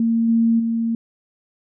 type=tone with level steps; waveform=sine; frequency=228.9 Hz; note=A#3; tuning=31 cents flat; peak=-15 / -13 / -18 dBFS; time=0-0.95 s; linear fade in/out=2 ms; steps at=0.28 / 0.59 s; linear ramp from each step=10 ms; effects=none